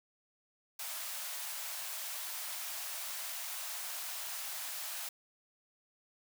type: high-pass noise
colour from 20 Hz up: white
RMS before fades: -41 dBFS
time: 0.79-5.09 s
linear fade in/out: 5 ms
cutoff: 590 Hz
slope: 96 dB/octave
effects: none